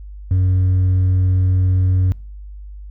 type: tone with hard clipping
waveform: triangle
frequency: 92.5 Hz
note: F#2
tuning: in tune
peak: -11 dBFS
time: 0.31-2.12 s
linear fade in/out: 0 ms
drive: 1 dB
effects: noise-tail reverb RT60 0.5 s tail -24 dB re dry + added 50 Hz sine -31 dBFS peak until 2.9 s